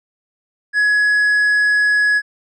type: tone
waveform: triangle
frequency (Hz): 1682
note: G#6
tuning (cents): +22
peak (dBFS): -10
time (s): 0.73-2.22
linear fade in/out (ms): 50
effects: resampled to 24000 Hz